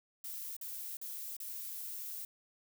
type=noise with dropouts; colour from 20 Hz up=violet; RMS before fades=-43 dBFS; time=0.24-2.25 s; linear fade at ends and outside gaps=2 ms; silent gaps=0.566-0.612 / 0.97-1.014 / 1.367-1.401 s; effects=none